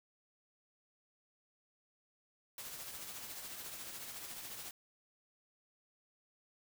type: noise with tremolo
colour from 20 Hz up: white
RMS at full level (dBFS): -45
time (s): 2.58-4.71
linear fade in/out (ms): 2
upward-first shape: triangle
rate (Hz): 14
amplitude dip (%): 45
effects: none

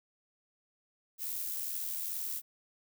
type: noise with amplitude modulation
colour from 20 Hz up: violet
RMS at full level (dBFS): -35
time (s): 1.18-2.42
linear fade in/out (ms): 50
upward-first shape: sine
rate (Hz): 82.3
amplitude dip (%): 45
effects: none

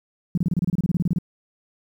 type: tone bursts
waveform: sine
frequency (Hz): 174.1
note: F3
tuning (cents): -5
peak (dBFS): -17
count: 16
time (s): 0.35-1.186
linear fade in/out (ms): 2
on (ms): 26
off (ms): 28
effects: 9-bit

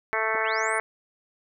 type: harmonic tone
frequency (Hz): 220.5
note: A3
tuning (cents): +4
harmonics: 2 / 3 / 4 / 5 / 6 / 7 / 8 / 9 / 10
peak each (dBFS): -32 / -32 / -32 / -32 / -32 / -32 / -32 / -32 / -32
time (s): 0.13-0.8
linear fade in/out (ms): 0
type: linear sweep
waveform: sine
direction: up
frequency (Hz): 45.02 to 10010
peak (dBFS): -37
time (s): 0.34-0.79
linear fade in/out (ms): 10
effects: none

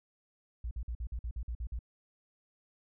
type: tone bursts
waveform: sine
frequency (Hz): 58.4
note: A#1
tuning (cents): +4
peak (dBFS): -34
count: 10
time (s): 0.64-1.791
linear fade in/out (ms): 5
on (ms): 71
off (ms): 49
effects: none

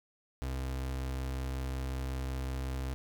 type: tone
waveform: 35% pulse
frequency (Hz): 65.41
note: C2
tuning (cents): 0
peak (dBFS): -32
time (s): 0.42-2.94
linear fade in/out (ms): 0
effects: none

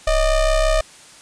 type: ring-modulated tone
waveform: square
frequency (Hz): 300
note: D4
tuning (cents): +37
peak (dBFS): -12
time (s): 0.07-0.81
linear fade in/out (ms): 5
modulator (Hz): 333
effects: white hiss -44 dBFS RMS until 1.21 s + resampled to 22050 Hz

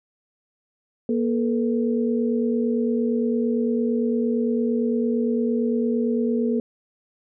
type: tone cluster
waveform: sine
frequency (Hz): 237.4 / 435.6 / 484.4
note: A#3 / A4 / B4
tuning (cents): +32 / -17 / -34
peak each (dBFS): -21 / -25 / -29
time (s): 1.09-6.6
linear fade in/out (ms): 2
effects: none

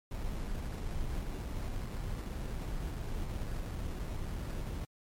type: noise with sample-and-hold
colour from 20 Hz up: brown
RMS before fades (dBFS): -37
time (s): 0.11-4.85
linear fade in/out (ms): 2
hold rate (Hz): 3150
effects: MP3 64 kbps

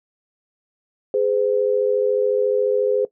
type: tone pair together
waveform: sine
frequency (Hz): 415.3 / 509.4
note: G#4 / C5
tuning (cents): 0 / -46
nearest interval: major third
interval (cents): 354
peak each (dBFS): -19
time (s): 1.14-3.05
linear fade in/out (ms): 2
effects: noise-tail reverb RT60 0.1 s tail -17 dB re dry

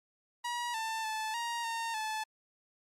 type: tone with pitch steps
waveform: sawtooth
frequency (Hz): 960 / 890 / 873 / 939 / 917 / 869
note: B5 / A5 / A5 / A#5 / A#5 / A5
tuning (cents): -49 / +20 / -14 / +12 / -29 / -22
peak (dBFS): -30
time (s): 0.44-2.24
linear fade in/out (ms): 10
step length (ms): 300
effects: low-pass 10000 Hz 12 dB/octave + Opus 48 kbps

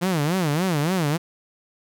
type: tone with vibrato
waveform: sawtooth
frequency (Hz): 165.5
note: E3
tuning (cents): +7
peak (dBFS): -16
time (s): 0.01-1.18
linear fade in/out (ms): 20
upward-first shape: sine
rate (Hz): 3.5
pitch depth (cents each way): 250
effects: none

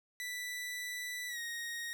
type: tone with pitch glide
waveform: sawtooth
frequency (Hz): 1975.5 to 1871.1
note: B6 to A#6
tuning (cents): 0 to +6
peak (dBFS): -35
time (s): 0.2-1.93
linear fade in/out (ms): 0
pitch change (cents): -94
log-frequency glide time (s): 1.28-1.39
effects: none

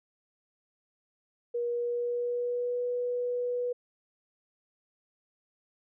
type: tone with pitch glide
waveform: sine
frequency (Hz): 477.6 to 489.9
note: A#4 to B4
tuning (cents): +42 to -14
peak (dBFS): -28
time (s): 1.54-3.73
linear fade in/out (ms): 10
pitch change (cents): +44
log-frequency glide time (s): 1.7-2.83
effects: none

